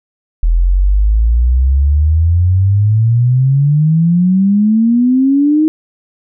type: exponential sweep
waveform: sine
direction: up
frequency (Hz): 40.6 to 316.4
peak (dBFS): -7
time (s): 0.43-5.68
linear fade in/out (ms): 0
effects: none